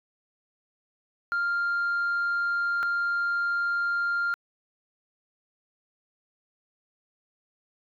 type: tone pair in turn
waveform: sine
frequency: 1396.9 / 1396.9 Hz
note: F6 / F6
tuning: 0 / 0 cents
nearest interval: unison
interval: 0 cents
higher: neither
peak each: -22 dBFS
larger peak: neither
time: 1.32-2.83 / 2.83-4.34 s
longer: neither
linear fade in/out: 0 ms
effects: tanh soft clip ceiling -22 dBFS